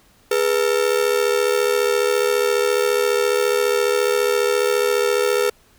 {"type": "ring-modulated tone", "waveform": "45% pulse", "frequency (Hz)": 450.8, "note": "A4", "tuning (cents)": 42, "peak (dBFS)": -13, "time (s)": [0.31, 5.5], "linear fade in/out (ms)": 5, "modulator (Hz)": 37.3, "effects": ["pink hiss -55 dBFS RMS until 5.78 s"]}